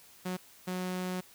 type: tone bursts at uneven times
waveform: sawtooth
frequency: 183 Hz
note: F#3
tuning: 19 cents flat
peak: -29 dBFS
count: 2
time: 0.25-0.37 / 0.67-1.21 s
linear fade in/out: 10 ms
effects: white hiss -57 dBFS RMS until 1.34 s